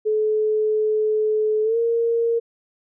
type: tone with pitch glide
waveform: sine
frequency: 430.1 to 463.6 Hz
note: A4 to A#4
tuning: -39 to -10 cents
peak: -17 dBFS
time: 0.05-2.4 s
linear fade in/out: 20 ms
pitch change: +129 cents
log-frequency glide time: 1.63-1.77 s
effects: none